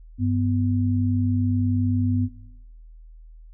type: tone pair together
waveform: sine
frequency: 98.7 / 248.7 Hz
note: G2 / B3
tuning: +12 / +12 cents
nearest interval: octave + major third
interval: 1600 cents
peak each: -21 / -23 dBFS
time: 0.18-2.29 s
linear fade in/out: 50 ms
effects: noise-tail reverb RT60 0.9 s tail -19 dB re dry + added 40 Hz sine -42 dBFS peak until 3.53 s